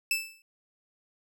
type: tone with exponential decay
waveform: sawtooth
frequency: 2637 Hz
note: E7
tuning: in tune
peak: -19 dBFS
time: 0.11-0.42 s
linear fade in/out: 2 ms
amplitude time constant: 66 ms
effects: none